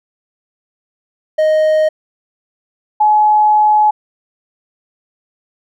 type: tone pair in turn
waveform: triangle / sine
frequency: 622.3 / 848.5 Hz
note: D#5 / G#5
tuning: 0 / +37 cents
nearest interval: perfect fourth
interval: 537 cents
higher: second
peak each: -7 dBFS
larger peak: neither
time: 1.38-1.89 / 3-3.91 s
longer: second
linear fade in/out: 10 ms
effects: none